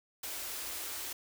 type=band-stop noise; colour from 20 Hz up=white; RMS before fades=-40 dBFS; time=0.23-1.13 s; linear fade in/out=5 ms; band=100 to 250 Hz; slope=48 dB/octave; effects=none